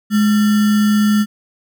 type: tone with sample-and-hold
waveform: sine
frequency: 210 Hz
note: G#3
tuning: 19 cents sharp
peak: -10 dBFS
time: 0.1-1.26 s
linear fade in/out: 50 ms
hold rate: 1575 Hz
effects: none